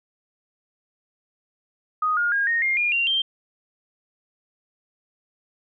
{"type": "tone with pitch steps", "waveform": "sine", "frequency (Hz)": [1246, 1423, 1625.2, 1856.1, 2120, 2421, 2765, 3158], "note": ["D#6", "F6", "G#6", "A#6", "C7", "D#7", "F7", "G7"], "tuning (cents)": [2, 32, -38, -8, 22, -48, -18, 12], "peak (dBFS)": -19, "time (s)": [2.02, 3.22], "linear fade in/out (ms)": 5, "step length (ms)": 150, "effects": []}